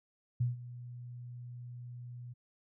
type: tone with ADSR envelope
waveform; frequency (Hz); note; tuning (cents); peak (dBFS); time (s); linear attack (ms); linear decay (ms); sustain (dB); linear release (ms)
sine; 122; B2; -21; -26; 0.4-2.34; 10; 150; -17; 19
effects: none